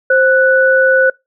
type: tone pair together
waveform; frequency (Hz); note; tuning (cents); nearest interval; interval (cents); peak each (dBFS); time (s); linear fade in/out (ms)
sine; 525.1 / 1483; C5 / F#6; +6 / +4; octave + tritone; 1798; -10; 0.1-1.1; 5
effects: noise-tail reverb RT60 0.2 s tail -25 dB re dry

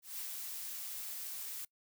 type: noise with ADSR envelope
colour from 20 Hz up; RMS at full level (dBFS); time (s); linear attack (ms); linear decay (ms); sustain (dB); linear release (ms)
blue; -41; 0.02-1.65; 170; 86; -2; 4
effects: noise-tail reverb RT60 0.1 s tail -23 dB re dry

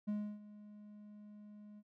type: tone with ADSR envelope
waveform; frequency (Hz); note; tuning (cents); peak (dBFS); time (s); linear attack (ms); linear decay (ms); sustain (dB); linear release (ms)
triangle; 208.8; G#3; +10; -32; 0.07-1.83; 18; 300; -18; 48
effects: none

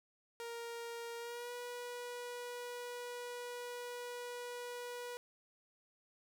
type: tone with pitch glide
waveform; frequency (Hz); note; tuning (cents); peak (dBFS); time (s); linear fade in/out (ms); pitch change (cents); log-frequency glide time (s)
sawtooth; 467.3 to 486.9; A#4 to B4; +4 to -25; -39; 0.4-5.17; 0; +71; 1.18-1.52
effects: none

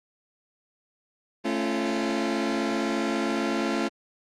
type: chord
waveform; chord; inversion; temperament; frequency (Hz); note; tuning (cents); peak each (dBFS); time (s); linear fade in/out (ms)
sawtooth; A augmented; none; just; 220 / 275 / 343.8; A3 / C#4 / E#4; 0 / -14 / -27; -25; 1.44-3.89; 20
effects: low-pass 6000 Hz 12 dB/octave + Opus 32 kbps

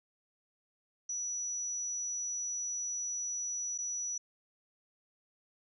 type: tone with dropouts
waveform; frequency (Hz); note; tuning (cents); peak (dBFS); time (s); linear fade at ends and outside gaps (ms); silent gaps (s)
sine; 5890; F#8; -9; -34; 1.09-4.18; 5; 3.779-3.785
effects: none

